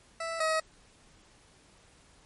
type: tone pair in turn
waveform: 20% pulse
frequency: 659.3 / 635.7 Hz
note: E5 / D#5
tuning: 0 / +37 cents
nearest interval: minor second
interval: 63 cents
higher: first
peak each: -28 / -21 dBFS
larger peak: second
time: 0.2-0.4 / 0.4-0.6 s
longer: neither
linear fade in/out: 5 ms
effects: pink hiss -60 dBFS RMS until 2.25 s + MP3 48 kbps